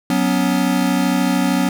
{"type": "chord", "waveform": "square", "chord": "F# suspended fourth", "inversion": "none", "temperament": "equal with one note detuned", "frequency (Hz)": [185, 246.9, 280.1], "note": ["F#3", "B3", "C#4"], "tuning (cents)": [0, 0, 18], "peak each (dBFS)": -20, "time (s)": [0.1, 1.69], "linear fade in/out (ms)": 2, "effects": []}